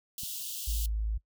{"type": "high-pass noise", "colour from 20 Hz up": "white", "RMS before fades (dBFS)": -38, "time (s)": [0.18, 0.86], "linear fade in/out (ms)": 2, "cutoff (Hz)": 2800, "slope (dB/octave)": 96}
{"type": "click", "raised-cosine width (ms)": 5, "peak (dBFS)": -34, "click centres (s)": 0.234}
{"type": "tone", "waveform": "sine", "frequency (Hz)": 53.9, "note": "A1", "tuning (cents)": -35, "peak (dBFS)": -28, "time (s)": [0.67, 1.18], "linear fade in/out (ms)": 10}
{"effects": ["noise-tail reverb RT60 0.1 s tail -20 dB re dry"]}